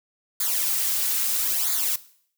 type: noise with flanger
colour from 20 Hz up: blue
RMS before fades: -24 dBFS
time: 0.4-1.96 s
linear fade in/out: 5 ms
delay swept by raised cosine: 0.35 to 3.85 ms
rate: 0.76 Hz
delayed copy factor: -0.85
effects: noise-tail reverb RT60 0.6 s tail -18 dB re dry